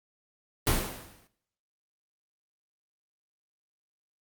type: noise with exponential decay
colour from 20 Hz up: pink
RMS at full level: -23 dBFS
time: 0.67-1.27 s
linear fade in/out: 0 ms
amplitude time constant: 130 ms
effects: noise-tail reverb RT60 0.7 s tail -17 dB re dry + Opus 32 kbps